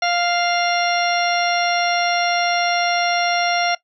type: harmonic tone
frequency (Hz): 698.5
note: F5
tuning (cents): 0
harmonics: 1 / 2 / 3 / 4 / 5 / 6 / 8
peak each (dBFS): -19 / -25 / -24 / -27 / -31 / -29 / -28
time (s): 0.02-3.75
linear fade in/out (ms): 5
effects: noise-tail reverb RT60 0.1 s tail -19 dB re dry

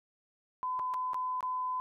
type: tone with dropouts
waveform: sine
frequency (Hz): 1012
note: B5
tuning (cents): +42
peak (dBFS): -31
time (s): 0.63-1.8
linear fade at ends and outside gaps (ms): 0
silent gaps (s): 0.792-0.796 / 0.938-0.942 / 1.134-1.144 / 1.407-1.428
effects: none

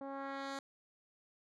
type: tone with low-pass filter sweep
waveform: 10% pulse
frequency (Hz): 273.8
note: C#4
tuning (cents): -21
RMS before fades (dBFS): -43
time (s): 0.01-0.59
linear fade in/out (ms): 2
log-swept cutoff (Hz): 610 to 7700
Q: 0.93
effects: none

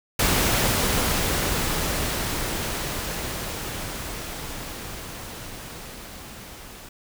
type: noise with level ramp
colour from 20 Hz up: pink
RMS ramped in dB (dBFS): -20 to -42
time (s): 0.19-6.89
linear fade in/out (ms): 5
effects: none

